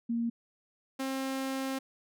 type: tone pair in turn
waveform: sine / sawtooth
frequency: 233.1 / 266.7 Hz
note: A#3 / C4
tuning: 0 / +33 cents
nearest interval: major second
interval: 233 cents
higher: second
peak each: -28 dBFS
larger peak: neither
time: 0.09-0.3 / 0.99-1.79 s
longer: second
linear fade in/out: 10 ms
effects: none